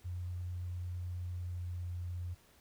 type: tone with pitch glide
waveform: sine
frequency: 89.1 to 88.33 Hz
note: F2 to F2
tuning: +35 to +20 cents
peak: -37 dBFS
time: 0.04-2.35 s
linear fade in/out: 20 ms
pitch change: -15 cents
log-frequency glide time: 1.32-1.68 s
effects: pink hiss -65 dBFS RMS until 2.6 s